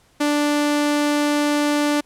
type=tone; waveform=sawtooth; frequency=293.7 Hz; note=D4; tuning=in tune; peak=-13 dBFS; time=0.2-2.01 s; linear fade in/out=10 ms; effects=pink hiss -57 dBFS RMS until 2.05 s + low-pass 11000 Hz 12 dB/octave